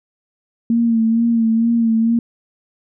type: tone with vibrato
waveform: sine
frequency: 228.8 Hz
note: A#3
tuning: 32 cents flat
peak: -12 dBFS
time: 0.7-2.19 s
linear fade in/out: 2 ms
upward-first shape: sine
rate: 2.2 Hz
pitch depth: 39 cents each way
effects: none